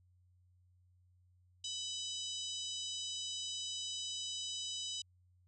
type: harmonic tone with a mistuned harmonic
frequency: 998 Hz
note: B5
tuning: 18 cents sharp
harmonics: 3 / 4 / 5 / 6 / 7 / 8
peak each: -43 / -45 / -47 / -49 / -50 / -51 dBFS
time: 1.64-5.02 s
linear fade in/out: 5 ms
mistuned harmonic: 4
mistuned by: -58 cents
effects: added 90 Hz sine -66 dBFS peak until 5.47 s